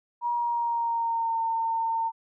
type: tone with pitch glide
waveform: sine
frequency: 954 to 908.3 Hz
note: A#5 to A#5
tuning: +40 to -45 cents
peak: -24 dBFS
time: 0.21-2.12 s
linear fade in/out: 50 ms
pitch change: -85 cents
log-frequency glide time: 0.33-1.39 s
effects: none